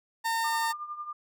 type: tone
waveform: 30% pulse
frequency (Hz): 911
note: A#5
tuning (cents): -40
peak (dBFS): -24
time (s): 0.24-0.73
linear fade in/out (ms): 20
type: tone with tremolo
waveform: sine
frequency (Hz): 1200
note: D6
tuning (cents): +37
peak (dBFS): -32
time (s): 0.44-1.13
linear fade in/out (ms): 5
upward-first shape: triangle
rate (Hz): 11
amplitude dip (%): 75
effects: none